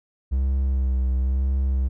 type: tone with vibrato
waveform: triangle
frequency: 65.41 Hz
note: C2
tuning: in tune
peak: -17 dBFS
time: 0.31-1.89 s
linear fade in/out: 20 ms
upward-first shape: sine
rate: 1 Hz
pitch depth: 38 cents each way
effects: none